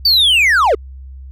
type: linear sweep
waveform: triangle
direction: down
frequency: 4663 to 372 Hz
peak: -7 dBFS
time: 0.05-0.75 s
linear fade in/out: 5 ms
effects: added 66 Hz sine -30 dBFS peak until 1.31 s